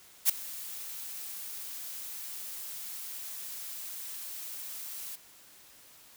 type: noise with ADSR envelope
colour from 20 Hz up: blue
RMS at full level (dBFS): -20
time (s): 0.25-5.16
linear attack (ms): 44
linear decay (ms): 4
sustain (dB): -21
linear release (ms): 11
effects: white hiss -56 dBFS RMS until 6.16 s